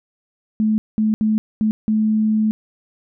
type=tone bursts at uneven times; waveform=sine; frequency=216.4 Hz; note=A3; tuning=29 cents flat; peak=-14 dBFS; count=5; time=0.6-0.78 / 0.98-1.14 / 1.21-1.38 / 1.61-1.71 / 1.88-2.51 s; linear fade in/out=0 ms; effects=none